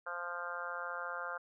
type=harmonic tone; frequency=174.61 Hz; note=F3; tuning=in tune; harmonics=3 / 4 / 5 / 6 / 7 / 8 / 9; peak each=-46 / -48 / -49 / -47 / -45 / -42 / -46 dBFS; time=0.06-1.38 s; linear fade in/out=10 ms; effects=none